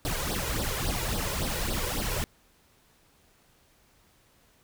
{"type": "noise with flanger", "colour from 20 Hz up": "pink", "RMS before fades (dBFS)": -30, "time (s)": [0.05, 2.24], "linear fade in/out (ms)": 0, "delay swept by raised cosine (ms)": [0.21, 2.11], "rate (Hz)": 3.6, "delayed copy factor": 0.8, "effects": ["pink hiss -63 dBFS RMS until 4.63 s"]}